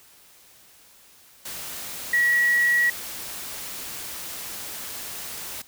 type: tone in noise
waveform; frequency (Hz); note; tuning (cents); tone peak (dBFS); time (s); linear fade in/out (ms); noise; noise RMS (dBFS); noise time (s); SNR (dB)
sine; 1922; B6; -48; -17; 2.13-2.9; 5; white; -35; 1.45-5.62; +15
effects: white hiss -53 dBFS RMS until 5.67 s